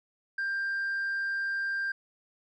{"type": "tone with tanh clipping", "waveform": "sine", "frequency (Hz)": 1588, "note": "G6", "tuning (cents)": 22, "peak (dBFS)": -29, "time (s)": [0.38, 1.92], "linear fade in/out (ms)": 5, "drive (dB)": 1, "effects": []}